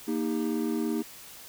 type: chord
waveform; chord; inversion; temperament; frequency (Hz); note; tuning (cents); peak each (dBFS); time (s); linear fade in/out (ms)
triangle; Eb major; second; equal with one note detuned; 233.1 / 311.1 / 399.8; Bb3 / Eb4 / G4; 0 / 0 / +34; -28 / -28 / -32; 0.07-1.03; 20
effects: white hiss -47 dBFS RMS until 1.48 s